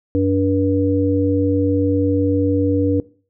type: harmonic tone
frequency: 96.2 Hz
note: G2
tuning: 32 cents flat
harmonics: 1 / 3 / 5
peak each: -20 / -16 / -20 dBFS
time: 0.15-3 s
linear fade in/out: 0 ms
effects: noise-tail reverb RT60 0.4 s tail -20 dB re dry